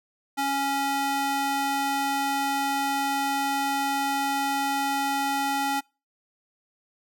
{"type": "tone with high-pass filter", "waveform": "square", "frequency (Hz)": 277.2, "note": "C#4", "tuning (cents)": 0, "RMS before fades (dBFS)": -26, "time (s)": [0.37, 5.81], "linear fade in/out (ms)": 20, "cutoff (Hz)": 570, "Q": 2.4, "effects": ["noise-tail reverb RT60 0.3 s tail -26 dB re dry"]}